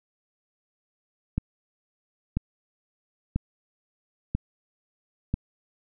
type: click train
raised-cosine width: 5 ms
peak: -12 dBFS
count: 5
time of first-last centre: 1.38-5.34 s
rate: 1.01 Hz
effects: none